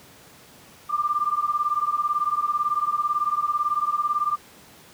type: beating tone pair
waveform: sine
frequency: 1183 / 1201 Hz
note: D6 / D6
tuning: +12 / +38 cents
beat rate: 18 Hz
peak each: -24 dBFS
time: 0.89-4.37 s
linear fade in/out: 20 ms
effects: pink hiss -49 dBFS RMS until 4.93 s + high-pass 100 Hz 12 dB/octave